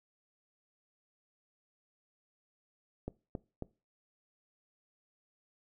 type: click train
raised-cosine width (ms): 2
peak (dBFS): -24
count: 3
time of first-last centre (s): 3.08-3.623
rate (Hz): 3.68
effects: noise-tail reverb RT60 0.3 s tail -21 dB re dry